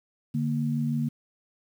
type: tone pair together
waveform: sine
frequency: 146.83 / 233.1 Hz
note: D3 / A#3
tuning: 0 / 0 cents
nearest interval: minor sixth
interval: 800 cents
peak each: -27 dBFS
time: 0.34-1.09 s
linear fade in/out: 10 ms
effects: 9-bit